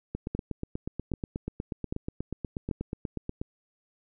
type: two click trains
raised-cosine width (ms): 3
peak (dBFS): -17 / -19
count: 4 / 28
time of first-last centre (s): 0.35-2.712 / 0.15-3.415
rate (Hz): 1.27 / 8.27
effects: none